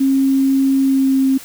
sine tone with pitch glide, 270 to 266.7 Hz, C#4 to C4, -45 to +33 cents, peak -11 dBFS, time 0-1.38 s, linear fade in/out 10 ms, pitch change -22 cents, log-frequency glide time 0.78-1.26 s, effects white hiss -37 dBFS RMS until 1.44 s

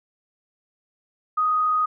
sine tone with frequency modulation, 1247 Hz, D#6, 3 cents sharp, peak -18 dBFS, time 1.37-1.86 s, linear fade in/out 10 ms, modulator 34 Hz, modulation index 0.31, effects none

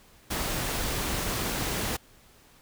pink noise, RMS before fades -30 dBFS, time 0.3-1.97 s, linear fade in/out 10 ms, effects pink hiss -57 dBFS RMS until 2.61 s

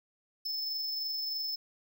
square tone with amplitude modulation, 5250 Hz, E8, 8 cents flat, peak -32 dBFS, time 0.45-1.56 s, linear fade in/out 10 ms, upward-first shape sine, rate 23.2 Hz, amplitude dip 25%, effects none

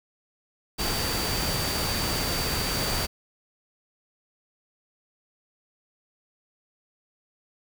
sine tone in noise, 4627 Hz, D8, 27 cents flat, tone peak -32 dBFS, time 0.78-3.07 s, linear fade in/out 20 ms, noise pink, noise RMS -28 dBFS, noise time 0.78-3.07 s, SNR -7 dB, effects none

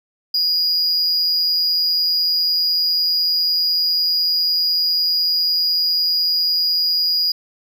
triangle tone with amplitude modulation, 4888 Hz, D#8, 32 cents flat, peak -12 dBFS, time 0.34-7.32 s, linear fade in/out 5 ms, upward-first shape sine, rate 170 Hz, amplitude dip 45%, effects none

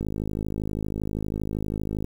click train, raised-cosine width 3 ms, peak -16 dBFS, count 108, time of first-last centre 0.01-2.044 s, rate 52.6 Hz, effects 8-bit

